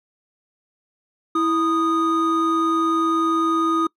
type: tone pair together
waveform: triangle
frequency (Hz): 327.9 / 1238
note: E4 / D#6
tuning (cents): -9 / -9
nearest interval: octave + major seventh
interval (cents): 2300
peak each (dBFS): -18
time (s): 1.35-3.87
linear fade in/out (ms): 5
effects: noise-tail reverb RT60 0.1 s tail -24 dB re dry